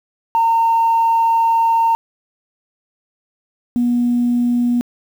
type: tone pair in turn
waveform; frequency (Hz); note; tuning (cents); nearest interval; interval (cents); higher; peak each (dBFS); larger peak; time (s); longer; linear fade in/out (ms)
sine; 914 / 241.7; A#5 / B3; -34 / -37; octave + major seventh; 2303; first; -10 / -12; first; 0.35-1.95 / 3.76-4.81; first; 0
effects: tanh soft clip ceiling -8 dBFS + 7-bit